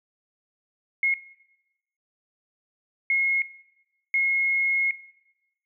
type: tone bursts at uneven times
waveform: sine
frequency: 2162 Hz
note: C#7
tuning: 44 cents flat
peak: -19 dBFS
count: 3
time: 1.03-1.14 / 3.1-3.42 / 4.14-4.91 s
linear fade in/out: 2 ms
effects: noise-tail reverb RT60 0.9 s tail -18 dB re dry